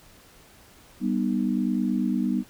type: chord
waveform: sine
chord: G augmented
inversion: none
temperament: just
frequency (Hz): 196 / 245 / 306.2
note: G3 / B3 / D#4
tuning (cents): 0 / -14 / -28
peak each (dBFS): -26 / -25 / -29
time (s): 1-2.44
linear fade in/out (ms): 50
effects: pink hiss -53 dBFS RMS until 2.49 s